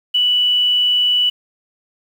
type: tone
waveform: sine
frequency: 2960 Hz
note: F#7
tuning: in tune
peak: -12 dBFS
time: 0.14-1.3 s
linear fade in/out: 10 ms
effects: 7-bit